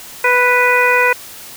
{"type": "harmonic tone", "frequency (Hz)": 493.9, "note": "B4", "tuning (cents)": 0, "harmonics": [1, 2, 3, 4, 5], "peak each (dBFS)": [-16, -16, -16, -16, -16], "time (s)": [0.24, 1.13], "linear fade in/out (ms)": 5, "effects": ["white hiss -34 dBFS RMS until 1.56 s"]}